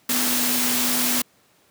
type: tone in noise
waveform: sine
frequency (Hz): 246.9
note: B3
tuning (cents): 0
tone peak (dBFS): -27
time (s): 0.09-1.22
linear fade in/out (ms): 5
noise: white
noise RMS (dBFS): -22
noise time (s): 0.09-1.22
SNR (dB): -8
effects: pink hiss -59 dBFS RMS until 1.7 s + high-pass 150 Hz 12 dB/octave